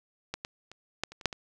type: clicks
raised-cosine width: 0.2 ms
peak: -16 / -18 / -29 / -12 / -29 / -29 / -7 / -21 dBFS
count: 8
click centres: 0.34 / 0.449 / 0.716 / 1.036 / 1.12 / 1.212 / 1.257 / 1.328 s
effects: none